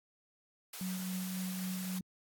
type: high-pass noise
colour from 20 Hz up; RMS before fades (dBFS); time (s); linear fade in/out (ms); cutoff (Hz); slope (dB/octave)
white; -45; 0.73-1.99; 5; 440; 24
type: tone with tremolo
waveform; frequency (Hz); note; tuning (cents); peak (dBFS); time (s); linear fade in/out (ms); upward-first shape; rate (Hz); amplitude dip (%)
sine; 185; F#3; 0; -35; 0.81-2.01; 2; sine; 3.7; 25
effects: AAC 64 kbps